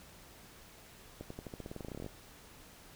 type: accelerating click train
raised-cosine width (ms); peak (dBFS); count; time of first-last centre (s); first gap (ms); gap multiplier
2; -29; 19; 1.21-2.063; 94; 0.91
effects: pink hiss -56 dBFS RMS until 2.95 s